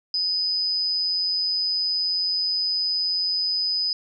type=tone with amplitude modulation; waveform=sine; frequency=5000 Hz; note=D#8; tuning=8 cents sharp; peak=-19 dBFS; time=0.14-3.93 s; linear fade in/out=2 ms; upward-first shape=sine; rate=179 Hz; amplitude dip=45%; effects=none